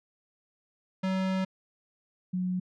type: tone pair in turn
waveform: square / sine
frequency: 188.9 / 182.68 Hz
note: F#3 / F#3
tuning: +36 / -22 cents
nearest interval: minor second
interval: 58 cents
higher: first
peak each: -27 dBFS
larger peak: neither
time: 1.03-1.45 / 2.33-2.6 s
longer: first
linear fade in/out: 10 ms
effects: low-pass 4000 Hz 12 dB/octave